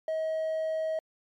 triangle tone, 636 Hz, D#5, 38 cents sharp, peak -25 dBFS, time 0.08-0.99 s, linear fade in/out 2 ms, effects tanh soft clip ceiling -21 dBFS + MP3 96 kbps

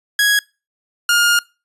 sawtooth tone pair in turn, 1661.2 / 1417.6 Hz, G#6 / F6, 0 / +25 cents, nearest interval minor third, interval 275 cents, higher first, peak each -8 dBFS, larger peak neither, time 0.19-0.39 / 1.09-1.39 s, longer second, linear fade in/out 2 ms, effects noise-tail reverb RT60 0.3 s tail -25 dB re dry + resampled to 32000 Hz

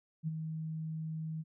sine tone with ADSR envelope, 158.7 Hz, D#3, 35 cents sharp, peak -30 dBFS, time 0.23-1.44 s, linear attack 45 ms, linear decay 23 ms, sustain -6 dB, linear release 36 ms, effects none

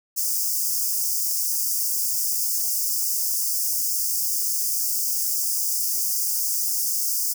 white high-pass noise, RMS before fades -24 dBFS, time 0.16-7.34 s, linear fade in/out 20 ms, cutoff 4900 Hz, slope 96 dB/octave, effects none

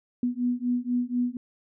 sine beating tone pair, 243.4 / 247.5 Hz, B3 / B3, -25 / +4 cents, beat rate 4.1 Hz, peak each -27 dBFS, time 0.23-1.37 s, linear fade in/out 2 ms, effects none

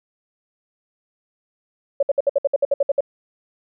sine tone bursts, 561 Hz, C#5, 21 cents sharp, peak -13 dBFS, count 12, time 2-3.007 s, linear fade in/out 5 ms, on 28 ms, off 61 ms, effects none

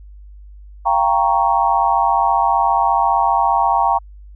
sine chord, G half-diminished seventh, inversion third, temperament equal with one note detuned, 689.2 / 784 / 932.3 / 1108.7 Hz, F5 / G5 / Bb5 / Db6, -23 / 0 / 0 / 0 cents, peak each -21 / -17 / -16 / -20 dBFS, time 0.85-3.99 s, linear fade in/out 20 ms, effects added 50 Hz sine -36 dBFS peak until 4.35 s

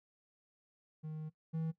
triangle tone pair in turn, 155.56 / 161.2 Hz, D#3 / E3, 0 / -38 cents, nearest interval minor second, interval 62 cents, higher second, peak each -38 / -32 dBFS, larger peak second, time 1.03-1.3 / 1.53-1.72 s, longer first, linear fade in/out 20 ms, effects noise-tail reverb RT60 0.1 s tail -18 dB re dry

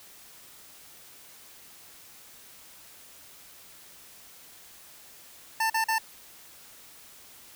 25% pulse tone bursts, 892 Hz, A5, 23 cents sharp, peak -20 dBFS, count 3, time 5.6-5.984 s, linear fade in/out 5 ms, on 100 ms, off 42 ms, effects white hiss -51 dBFS RMS until 7.55 s

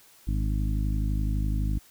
harmonic tone with a mistuned harmonic, 51.91 Hz, G#1, in tune, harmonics 1 / 2 / 3 / 4 / 5 / 6, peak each -25 / -31 / -35 / -37 / -39 / -41 dBFS, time 0.27-1.79 s, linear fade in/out 10 ms, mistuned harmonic 6, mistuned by -19 cents, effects white hiss -56 dBFS RMS until 1.9 s

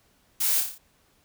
blue noise with echo, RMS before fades -25 dBFS, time 0.4-0.61 s, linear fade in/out 10 ms, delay 29 ms, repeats 6, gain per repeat -4 dB, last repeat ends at 0.784 s, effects pink hiss -64 dBFS RMS until 1.24 s

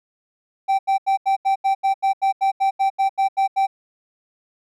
triangle tone bursts, 778 Hz, G5, 13 cents flat, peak -13 dBFS, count 16, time 0.68-3.67 s, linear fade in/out 20 ms, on 110 ms, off 82 ms, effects none

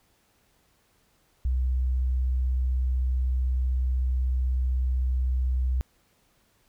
sine tone with vibrato, 63.5 Hz, B1, 49 cents sharp, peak -22 dBFS, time 1.45-5.81 s, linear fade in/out 0 ms, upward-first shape sine, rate 16 Hz, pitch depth 9 cents each way, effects pink hiss -66 dBFS RMS until 6.68 s

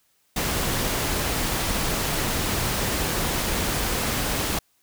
pink noise, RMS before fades -25 dBFS, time 0.36-4.59 s, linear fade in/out 5 ms, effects white hiss -66 dBFS RMS until 4.82 s

